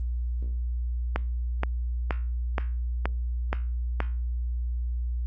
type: click train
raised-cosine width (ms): 0.5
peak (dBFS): -11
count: 7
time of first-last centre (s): 1.16-4.004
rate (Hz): 2.11
effects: added 60 Hz sine -26 dBFS peak until 5.26 s + Opus 32 kbps